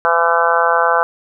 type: harmonic tone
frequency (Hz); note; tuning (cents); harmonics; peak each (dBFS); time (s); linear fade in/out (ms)
168.5; E3; +38; 3 / 4 / 5 / 6 / 7 / 8 / 9; -19 / -19 / -19 / -19 / -19 / -19 / -19; 0.05-1.03; 0
effects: none